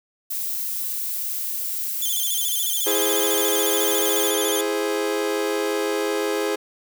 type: noise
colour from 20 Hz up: violet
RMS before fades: -27 dBFS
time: 0.3-4.3 s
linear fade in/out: 10 ms
type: tone with vibrato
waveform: 10% pulse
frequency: 3300 Hz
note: G#7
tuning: 12 cents flat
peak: -16 dBFS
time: 2.02-4.61 s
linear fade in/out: 2 ms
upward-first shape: square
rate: 14 Hz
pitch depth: 77 cents each way
type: chord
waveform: 40% pulse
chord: E augmented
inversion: none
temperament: equal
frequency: 329.6 / 415.3 / 523.3 Hz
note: E4 / G#4 / B#4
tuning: 0 / 0 / 0 cents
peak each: -27 / -23 / -27 dBFS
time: 2.86-6.56 s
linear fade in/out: 10 ms
effects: none